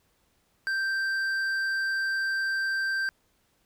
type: tone with hard clipping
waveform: sine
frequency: 1568 Hz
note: G6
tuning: in tune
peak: -27 dBFS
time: 0.67-3.09 s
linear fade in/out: 0 ms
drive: 6 dB
effects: pink hiss -69 dBFS RMS until 3.65 s